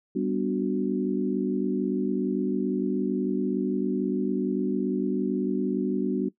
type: chord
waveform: sine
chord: G major seventh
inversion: none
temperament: equal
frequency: 196 / 246.9 / 293.7 / 370 Hz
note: G3 / B3 / D4 / F#4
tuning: 0 / 0 / 0 / 0 cents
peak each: -29 dBFS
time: 0.15-6.29 s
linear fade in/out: 10 ms
effects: noise-tail reverb RT60 0.1 s tail -18 dB re dry